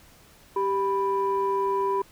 sine tone pair together, 392 / 987.8 Hz, G4 / B5, 0 / 0 cents, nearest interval octave + major third, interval 1600 cents, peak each -24 / -24 dBFS, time 0.56-2.02 s, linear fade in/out 5 ms, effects tanh soft clip ceiling -16 dBFS + pink hiss -54 dBFS RMS until 2.11 s

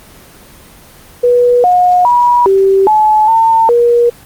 sine tone with pitch steps, 487.8 / 721 / 968 / 387.9 / 858 / 902 / 475.9 Hz, B4 / F#5 / B5 / G4 / A5 / A5 / A#4, -21 / -45 / -35 / -18 / -44 / +43 / +36 cents, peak -5 dBFS, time 1.23-4.1 s, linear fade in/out 10 ms, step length 410 ms, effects pink hiss -38 dBFS RMS until 4.25 s + Opus 24 kbps

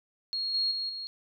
sine tone with level steps, 4286 Hz, C8, 41 cents sharp, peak -29 / -25 / -30 / -35 dBFS, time 0.33-1.07 s, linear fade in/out 0 ms, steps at 0.54 / 0.71 / 0.89 s, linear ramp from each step 5 ms, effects none

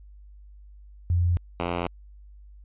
sine / 5% pulse tone pair in turn, 87.31 / 86.94 Hz, F2 / F2, 0 / -7 cents, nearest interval unison, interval 7 cents, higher first, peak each -19 / -15 dBFS, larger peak second, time 1.1-1.37 / 1.6-1.87 s, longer neither, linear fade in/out 0 ms, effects added 50 Hz sine -45 dBFS peak until 2.64 s + resampled to 8000 Hz

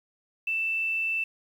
sine tone with quantisation, 2657 Hz, E7, 13 cents sharp, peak -25 dBFS, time 0.47-1.24 s, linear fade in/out 5 ms, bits 9, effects none

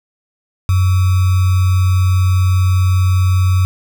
sine tone with sample-and-hold, 92.5 Hz, F#2, in tune, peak -9 dBFS, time 0.69-3.65 s, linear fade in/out 0 ms, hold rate 1225 Hz, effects none

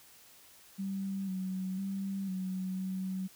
sine tone with pitch steps, 194.5 / 187.4 / 195 / 186.9 / 188.3 Hz, G3 / F#3 / G3 / F#3 / F#3, -13 / +22 / -9 / +18 / +31 cents, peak -33 dBFS, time 0.78-3.28 s, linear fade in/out 20 ms, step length 500 ms, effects white hiss -58 dBFS RMS until 3.35 s

